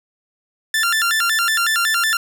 sawtooth tone with vibrato, 1563 Hz, G6, 6 cents flat, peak -12 dBFS, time 0.74-2.17 s, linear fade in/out 2 ms, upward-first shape square, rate 5.4 Hz, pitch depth 210 cents each way, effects none

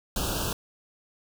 pink band-stop noise, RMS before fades -29 dBFS, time 0.16-0.53 s, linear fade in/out 2 ms, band 1600 to 2600 Hz, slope 96 dB/octave, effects none

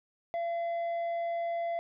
sine tone with tanh clipping, 680 Hz, F5, 46 cents flat, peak -31 dBFS, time 0.34-1.79 s, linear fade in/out 0 ms, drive 5 dB, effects none

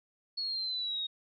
sine exponential sweep, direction down, 4373 to 3729 Hz, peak -32 dBFS, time 0.37-1.07 s, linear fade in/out 10 ms, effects none

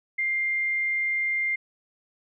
sine tone, 2100 Hz, C7, 6 cents sharp, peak -23 dBFS, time 0.18-1.56 s, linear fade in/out 10 ms, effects none

